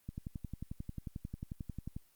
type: click train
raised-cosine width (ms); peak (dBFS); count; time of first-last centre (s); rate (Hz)
5; -28; 22; 0.09-1.965; 11.2
effects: white hiss -70 dBFS RMS until 2.15 s + Opus 24 kbps